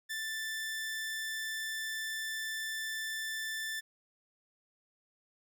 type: tone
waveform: sawtooth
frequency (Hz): 1766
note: A6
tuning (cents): +6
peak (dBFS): -32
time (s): 0.09-3.81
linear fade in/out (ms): 20
effects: none